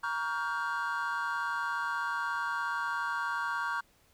triangle chord, G half-diminished seventh, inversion first, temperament just, 940.8 / 1128.9 / 1411.2 / 1568 Hz, Bb5 / Db6 / F6 / G6, +16 / +31 / +18 / 0 cents, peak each -34 dBFS, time 0.03-3.81 s, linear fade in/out 10 ms, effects tanh soft clip ceiling -21 dBFS + pink hiss -66 dBFS RMS until 4.13 s

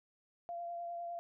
sine tone with vibrato, 689 Hz, F5, 24 cents flat, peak -39 dBFS, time 0.49-1.19 s, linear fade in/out 0 ms, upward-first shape sine, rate 9.9 Hz, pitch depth 14 cents each way, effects none

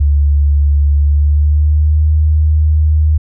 sine tone with pitch glide, 72.1 to 76.83 Hz, D2 to D#2, -31 to -21 cents, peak -7 dBFS, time 0-3.18 s, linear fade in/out 10 ms, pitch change +110 cents, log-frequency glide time 0.95-2.08 s, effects none

